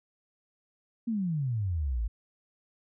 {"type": "exponential sweep", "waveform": "sine", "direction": "down", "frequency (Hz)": [239.8, 50.7], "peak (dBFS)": -27, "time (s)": [1.07, 2.08], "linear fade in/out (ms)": 10, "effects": []}